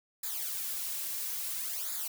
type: noise with flanger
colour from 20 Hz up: blue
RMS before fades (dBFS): -36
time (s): 0.23-2.08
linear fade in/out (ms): 5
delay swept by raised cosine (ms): 0.34 to 4.04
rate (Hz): 0.59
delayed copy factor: -0.9
effects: none